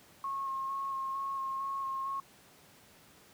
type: tone with vibrato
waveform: sine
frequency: 1083 Hz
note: C#6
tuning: 41 cents flat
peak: -33 dBFS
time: 0.24-2.2 s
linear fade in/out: 2 ms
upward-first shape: square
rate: 2.2 Hz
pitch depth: 14 cents each way
effects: pink hiss -59 dBFS RMS until 3.33 s + high-pass 100 Hz 12 dB/octave